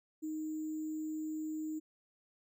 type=tone with sample-and-hold; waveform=sine; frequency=311.1 Hz; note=D#4; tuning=in tune; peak=-36 dBFS; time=0.22-1.8 s; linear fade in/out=20 ms; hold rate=7350 Hz; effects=none